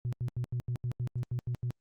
sine tone bursts, 122 Hz, B2, 21 cents flat, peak -28 dBFS, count 11, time 0.05-1.706 s, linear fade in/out 0 ms, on 76 ms, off 82 ms, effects tanh soft clip ceiling -27 dBFS + Opus 48 kbps

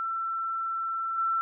sine tone with level steps, 1341 Hz, E6, 29 cents sharp, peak -28 / -24 dBFS, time 0-1.41 s, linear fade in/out 0 ms, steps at 1.18 s, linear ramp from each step 2 ms, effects none

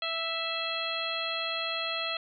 harmonic tone with a mistuned harmonic, 659.3 Hz, E5, in tune, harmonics 1 / 2 / 3 / 4 / 5 / 6, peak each -38 / -37 / -41 / -36 / -35 / -37 dBFS, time 0.02-2.17 s, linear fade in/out 2 ms, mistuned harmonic 6, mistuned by +77 cents, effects none

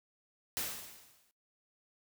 white noise with exponential decay, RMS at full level -34 dBFS, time 0.57-1.31 s, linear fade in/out 0 ms, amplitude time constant 160 ms, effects noise-tail reverb RT60 0.2 s tail -22 dB re dry

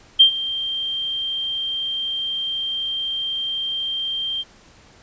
sine tone with ADSR envelope, 3168 Hz, G7, 18 cents sharp, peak -5 dBFS, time 0.19-4.44 s, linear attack 16 ms, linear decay 97 ms, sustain -17 dB, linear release 35 ms, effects pink hiss -50 dBFS RMS until 5.02 s + resampled to 16000 Hz

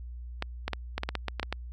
clicks, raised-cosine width 0.3 ms, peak -14 dBFS, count 11, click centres 0.424 / 0.68 / 0.733 / 0.98 / 1.034 / 1.09 / 1.153 / 1.283 / 1.397 / 1.43 / 1.526 s, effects added 60 Hz sine -38 dBFS peak until 1.72 s

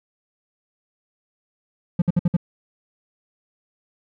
triangle tone bursts, 174.1 Hz, F3, 5 cents flat, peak -12 dBFS, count 5, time 1.99-2.367 s, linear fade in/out 5 ms, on 29 ms, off 58 ms, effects none

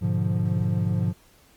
triangle chord, G# diminished seventh, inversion none, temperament equal, 103.83 / 123.47 / 146.83 / 174.61 Hz, G#2 / B2 / D3 / F3, 0 / 0 / 0 / 0 cents, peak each -23 / -27 / -28 / -24 dBFS, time 0.01-1.13 s, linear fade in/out 20 ms, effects pink hiss -57 dBFS RMS until 1.56 s + Opus 32 kbps

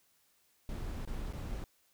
brown noise with dropouts, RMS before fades -39 dBFS, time 0.69-1.64 s, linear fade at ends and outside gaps 1 ms, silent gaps 1.051-1.075 / 1.327-1.333 s, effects white hiss -71 dBFS RMS until 1.93 s

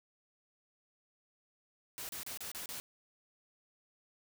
white noise bursts, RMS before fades -43 dBFS, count 6, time 1.98-2.8 s, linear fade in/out 0 ms, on 110 ms, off 32 ms, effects none

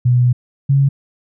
sine tone pair in turn, 123.47 / 138.18 Hz, B2 / C#3, 0 / -5 cents, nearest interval major second, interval 195 cents, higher second, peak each -9 dBFS, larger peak neither, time 0.05-0.33 / 0.69-0.89 s, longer first, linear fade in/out 10 ms, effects none

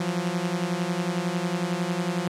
sawtooth beating tone pair, 170.4 / 181.4 Hz, F3 / F#3, -42 / -34 cents, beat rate 11 Hz, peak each -24 dBFS, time 0-2.28 s, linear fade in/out 5 ms, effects low-pass 9000 Hz 12 dB/octave

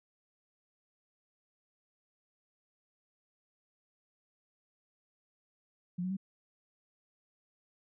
sine tone with pitch steps, 177.4 / 185.04 / 193.01 Hz, F3 / F#3 / G3, +27 / 0 / -27 cents, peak -32 dBFS, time 5.98-6.169 s, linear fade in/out 10 ms, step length 63 ms, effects none

